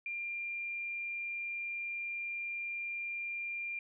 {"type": "tone", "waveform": "sine", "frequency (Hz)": 2390, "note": "D7", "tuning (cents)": 30, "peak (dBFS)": -36, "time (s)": [0.06, 3.79], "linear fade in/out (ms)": 2, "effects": []}